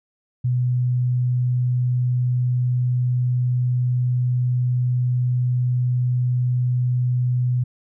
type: tone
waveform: sine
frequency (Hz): 124.4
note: B2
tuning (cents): +13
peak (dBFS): -17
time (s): 0.44-7.64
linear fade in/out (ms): 10
effects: none